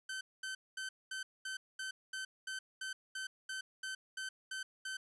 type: tone bursts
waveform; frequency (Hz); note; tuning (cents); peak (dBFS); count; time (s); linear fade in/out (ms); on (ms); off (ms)
sawtooth; 1537; G6; -35; -36; 15; 0.09-4.97; 5; 120; 220
effects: resampled to 24000 Hz + 12-bit